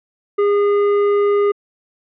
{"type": "tone with tanh clipping", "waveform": "triangle", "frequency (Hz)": 407.9, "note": "G#4", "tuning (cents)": -31, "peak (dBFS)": -14, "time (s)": [0.38, 1.52], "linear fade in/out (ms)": 10, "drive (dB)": 16, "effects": ["low-pass 2000 Hz 12 dB/octave"]}